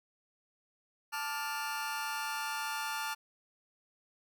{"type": "chord", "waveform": "sawtooth", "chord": "D minor", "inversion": "second", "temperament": "just", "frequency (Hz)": [881, 1174.7, 1409.6], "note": ["A5", "D6", "F6"], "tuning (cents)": [2, 0, 16], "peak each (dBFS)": [-34, -38, -35], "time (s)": [1.12, 3.15], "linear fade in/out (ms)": 20, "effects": []}